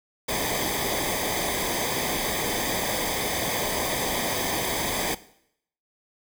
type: noise with comb filter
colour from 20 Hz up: pink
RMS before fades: -27 dBFS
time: 0.28-5.15 s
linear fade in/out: 10 ms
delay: 0.72 ms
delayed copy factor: -0.75
effects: noise-tail reverb RT60 0.7 s tail -17 dB re dry